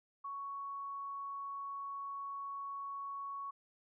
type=tone; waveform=sine; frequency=1113 Hz; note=C#6; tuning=7 cents sharp; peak=-40 dBFS; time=0.24-3.51 s; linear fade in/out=10 ms; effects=none